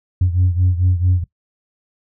sine beating tone pair, 89.4 / 93.9 Hz, F2 / F#2, +41 / +26 cents, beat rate 4.5 Hz, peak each -13 / -17 dBFS, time 0.21-1.24 s, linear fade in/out 5 ms, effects noise-tail reverb RT60 0.1 s tail -19 dB re dry + tanh soft clip ceiling -8 dBFS

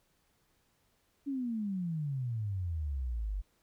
sine exponential sweep, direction down, 286.6 to 46.25 Hz, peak -32 dBFS, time 1.26-3.42 s, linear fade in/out 20 ms, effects pink hiss -73 dBFS RMS until 3.62 s

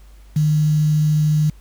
sine tone with quantisation, 152.3 Hz, D#3, 37 cents flat, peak -13 dBFS, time 0.36-1.5 s, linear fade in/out 5 ms, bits 6, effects added 50 Hz sine -41 dBFS peak until 1.6 s + pink hiss -55 dBFS RMS until 1.6 s

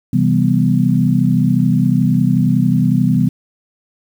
sine chord, C major seventh, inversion none, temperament equal, 130.81 / 164.81 / 196 / 246.9 Hz, C3 / E3 / G3 / B3, 0 / 0 / 0 / 0 cents, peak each -16 dBFS, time 0.13-3.29 s, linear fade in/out 5 ms, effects 7-bit

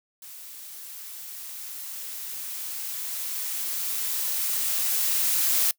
blue noise with level ramp, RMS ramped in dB -43 to -22 dBFS, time 0.22-5.71 s, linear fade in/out 2 ms, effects noise-tail reverb RT60 0.1 s tail -23 dB re dry

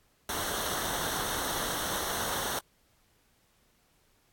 pink noise with comb filter, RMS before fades -33 dBFS, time 0.29-2.59 s, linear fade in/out 2 ms, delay 0.41 ms, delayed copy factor -0.7, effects pink hiss -68 dBFS RMS until 4.32 s + AAC 64 kbps

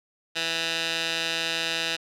15% pulse tone with band-pass filter, 164.81 Hz, E3, in tune, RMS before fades -28 dBFS, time 0.35-1.97 s, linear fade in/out 20 ms, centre 3400 Hz, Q 1.8, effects none

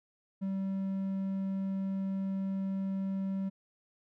triangle tone, 193.1 Hz, G3, 26 cents flat, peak -29 dBFS, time 0.41-3.5 s, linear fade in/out 20 ms, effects none

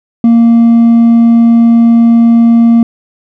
sine tone with hard clipping, 232 Hz, A#3, 8 cents flat, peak -3 dBFS, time 0.24-2.83 s, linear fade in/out 2 ms, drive 2 dB, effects none

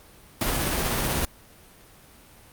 pink noise with tremolo, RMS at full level -24 dBFS, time 0.41-1.25 s, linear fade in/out 2 ms, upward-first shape sine, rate 16 Hz, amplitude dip 25%, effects pink hiss -51 dBFS RMS until 2.52 s + Opus 32 kbps

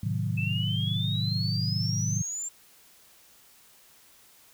sine chord, A diminished seventh, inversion none, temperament equal with one note detuned, 108.36 / 130.81 / 155.56 / 185 Hz, A2 / C3 / Eb3 / Gb3, -26 / 0 / 0 / 0 cents, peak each -29 / -33 / -32 / -34 dBFS, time 0.03-2.22 s, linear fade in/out 5 ms
sine exponential sweep, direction up, 2600 to 7400 Hz, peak -31 dBFS, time 0.37-2.49 s, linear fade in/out 10 ms
effects white hiss -57 dBFS RMS until 4.53 s

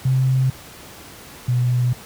sine tone pair in turn, 130.81 / 123.55 Hz, C3 / B2, 0 / +1 cents, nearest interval minor second, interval 99 cents, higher first, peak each -14 / -15 dBFS, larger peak first, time 0.05-0.5 / 1.48-1.93 s, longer neither, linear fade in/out 5 ms, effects pink hiss -40 dBFS RMS until 2.05 s + high-pass 60 Hz 12 dB/octave

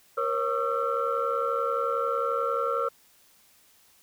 sine tone cluster, 472.8 / 544 / 1119 / 1229 / 1344 Hz, A#4 / C#5 / C#6 / D#6 / E6, +24 / -33 / +16 / -22 / +33 cents, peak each -29 / -30 / -37 / -34 / -28 dBFS, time 0.17-2.89 s, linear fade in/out 10 ms, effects tanh soft clip ceiling -15 dBFS + white hiss -60 dBFS RMS until 4.02 s

